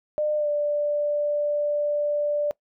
sine tone with pitch glide, 603 to 588.2 Hz, D5 to D5, +46 to +3 cents, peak -21 dBFS, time 0.18-2.51 s, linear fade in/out 0 ms, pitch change -43 cents, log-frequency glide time 0.37-0.48 s, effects noise-tail reverb RT60 0.1 s tail -22 dB re dry

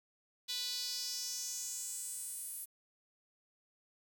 sawtooth tone with high-pass filter sweep, 493.9 Hz, B4, in tune, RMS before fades -41 dBFS, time 0.48-2.66 s, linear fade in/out 20 ms, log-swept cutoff 3800 to 11000 Hz, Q 3.8, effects 10-bit

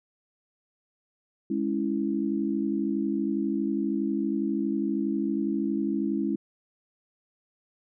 sine chord, C# minor, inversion second, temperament equal, 207.7 / 277.2 / 329.6 Hz, G#3 / C#4 / E4, 0 / 0 / 0 cents, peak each -29 dBFS, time 1.5-6.36 s, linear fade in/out 5 ms, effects none

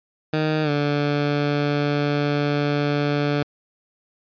15% pulse tone with pitch glide, 155 to 145.46 Hz, D#3 to D3, -6 to -16 cents, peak -13 dBFS, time 0.33-3.43 s, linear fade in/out 5 ms, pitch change -110 cents, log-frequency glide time 0.63-0.7 s, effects resampled to 11025 Hz

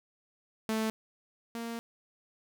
sawtooth tone pair in turn, 220 / 231.7 Hz, A3 / A#3, 0 / -10 cents, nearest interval minor second, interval 90 cents, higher second, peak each -25 / -32 dBFS, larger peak first, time 0.69-0.9 / 1.55-1.79 s, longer second, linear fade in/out 0 ms, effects none

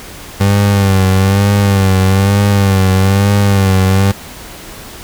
30% pulse tone with vibrato, 97.9 Hz, G2, 2 cents flat, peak -5 dBFS, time 0.4-4.12 s, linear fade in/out 10 ms, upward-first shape sine, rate 1.1 Hz, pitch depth 62 cents each way, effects pink hiss -31 dBFS RMS until 5.03 s

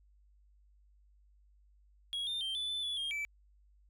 triangle tone with pitch steps, 3316 / 3611 / 3150 / 3482 / 3513 / 3428 / 3224 / 2315 Hz, G#7 / A7 / G7 / A7 / A7 / A7 / G7 / D7, -3 / +44 / +8 / -19 / -3 / -46 / +48 / -25 cents, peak -33 dBFS, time 2.13-3.25 s, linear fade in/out 0 ms, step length 140 ms, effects added 50 Hz sine -62 dBFS peak until 3.89 s

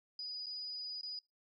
sine tone with dropouts, 4941 Hz, D#8, 13 cents flat, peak -40 dBFS, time 0.19-1.19 s, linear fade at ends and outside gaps 2 ms, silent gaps 0.46-0.466 / 1.012-1.031 s, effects noise-tail reverb RT60 0.2 s tail -22 dB re dry

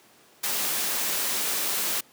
white noise, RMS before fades -27 dBFS, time 0.43-2.01 s, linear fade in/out 10 ms, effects pink hiss -56 dBFS RMS until 2.12 s + high-pass 200 Hz 12 dB/octave

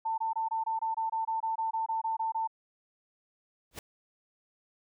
sine tone bursts, 894 Hz, A5, 27 cents sharp, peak -28 dBFS, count 16, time 0.05-2.475 s, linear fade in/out 10 ms, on 130 ms, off 23 ms
pink noise with exponential growth, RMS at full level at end -35 dBFS, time 3.71-3.79 s, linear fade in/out 2 ms, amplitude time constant 16 ms
effects none

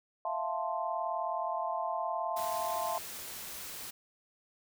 sine chord, F major seventh, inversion third, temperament equal, 659.3 / 698.5 / 880 / 1046.5 Hz, E5 / F5 / A5 / C6, 0 / 0 / 0 / 0 cents, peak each -37 dBFS, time 0.25-2.98 s, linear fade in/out 2 ms
white noise, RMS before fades -43 dBFS, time 2.36-3.91 s, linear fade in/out 10 ms
effects none

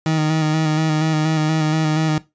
30% pulse tone with vibrato, 156.3 Hz, D#3, 8 cents sharp, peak -13 dBFS, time 0.06-2.18 s, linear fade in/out 2 ms, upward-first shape square, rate 4.2 Hz, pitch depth 25 cents each way, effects noise-tail reverb RT60 0.2 s tail -17 dB re dry + resampled to 16000 Hz

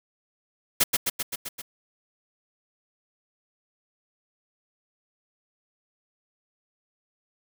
white noise with echo, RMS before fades -19 dBFS, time 0.8-0.84 s, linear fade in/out 10 ms, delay 130 ms, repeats 6, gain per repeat -3 dB, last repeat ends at 1.62 s, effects none

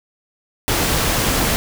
pink noise, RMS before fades -18 dBFS, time 0.68-1.56 s, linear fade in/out 0 ms, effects none

